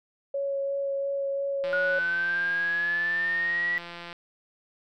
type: tone with vibrato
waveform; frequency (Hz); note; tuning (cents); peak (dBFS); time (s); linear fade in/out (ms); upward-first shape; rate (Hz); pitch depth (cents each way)
sine; 554.4; C#5; 0; -26; 0.34-1.99; 5; sine; 2.9; 9
type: click train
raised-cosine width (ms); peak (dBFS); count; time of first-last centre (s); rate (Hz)
0.3; -24; 429; 1.64-4.128; 172
type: exponential sweep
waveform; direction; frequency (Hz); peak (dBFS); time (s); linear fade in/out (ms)
sine; up; 1441 to 1951; -24; 1.73-3.78; 0
effects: none